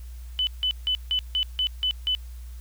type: tone bursts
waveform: sine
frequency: 3002 Hz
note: F#7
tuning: 24 cents sharp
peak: -21 dBFS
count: 8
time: 0.39-2.15 s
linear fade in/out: 0 ms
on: 80 ms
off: 160 ms
effects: added 60 Hz sine -36 dBFS peak until 2.6 s + white hiss -56 dBFS RMS until 2.6 s